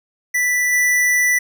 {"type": "tone with level steps", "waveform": "square", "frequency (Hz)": 1975.5, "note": "B6", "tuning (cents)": 0, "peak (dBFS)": [-16, -14], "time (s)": [0.34, 1.39], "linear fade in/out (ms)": 10, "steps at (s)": 0.72, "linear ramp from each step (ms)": 10, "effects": ["9-bit"]}